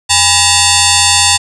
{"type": "tone with frequency modulation", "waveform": "sine", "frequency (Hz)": 1900, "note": "A#6", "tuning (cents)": 33, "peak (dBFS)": -6, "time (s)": [0.09, 1.38], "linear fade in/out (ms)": 20, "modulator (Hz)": 905, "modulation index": 7.9, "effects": []}